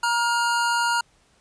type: tone pair together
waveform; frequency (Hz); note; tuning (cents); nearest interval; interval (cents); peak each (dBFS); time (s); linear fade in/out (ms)
square; 943.5 / 1415; A#5 / F6; +21 / +22; perfect fifth; 701; -23 / -24; 0.03-1.01; 5
effects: pink hiss -61 dBFS RMS until 1.4 s + resampled to 22050 Hz